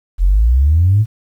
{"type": "exponential sweep", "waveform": "sine", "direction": "up", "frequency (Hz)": [41.73, 114], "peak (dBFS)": -7, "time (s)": [0.18, 1.06], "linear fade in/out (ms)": 50, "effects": ["tanh soft clip ceiling -3 dBFS", "8-bit"]}